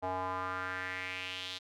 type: tone with band-pass filter sweep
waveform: square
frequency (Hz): 92.5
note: F#2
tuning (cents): 0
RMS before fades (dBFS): -38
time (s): 0.02-1.59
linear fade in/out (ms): 20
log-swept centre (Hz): 770 to 3800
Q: 3.4
effects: none